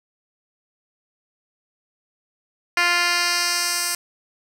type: tone with band-pass filter sweep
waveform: 10% pulse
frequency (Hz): 349.2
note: F4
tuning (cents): 0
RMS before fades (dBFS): -21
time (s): 2.77-3.95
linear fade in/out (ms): 2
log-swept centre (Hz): 2700 to 8700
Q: 1.1
effects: none